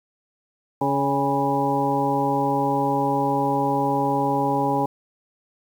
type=harmonic tone with a mistuned harmonic; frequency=140 Hz; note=C#3; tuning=18 cents sharp; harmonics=1 / 2 / 3 / 4 / 6 / 7; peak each=-29 / -25 / -28 / -28 / -23 / -27 dBFS; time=0.81-4.86 s; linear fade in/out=5 ms; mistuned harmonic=6; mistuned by=-42 cents; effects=8-bit